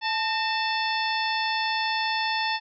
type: harmonic tone with a mistuned harmonic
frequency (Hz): 880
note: A5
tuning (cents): 0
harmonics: 1 / 2 / 3 / 4 / 5 / 6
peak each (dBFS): -27 / -30 / -32 / -33 / -34 / -35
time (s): 0.01-2.6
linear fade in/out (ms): 50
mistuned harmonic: 2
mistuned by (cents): +63
effects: none